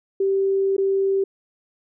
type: tone with dropouts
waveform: sine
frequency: 389.4 Hz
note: G4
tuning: 12 cents flat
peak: -17 dBFS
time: 0.2-1.24 s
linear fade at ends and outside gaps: 5 ms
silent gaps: 0.767-0.78 s
effects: none